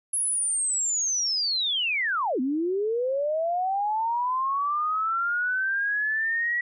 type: linear two-way sweep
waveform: sine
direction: down then up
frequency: 10720 to 244.9 to 1937 Hz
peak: -23 dBFS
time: 0.13-6.61 s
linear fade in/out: 5 ms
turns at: 2.4 s
effects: none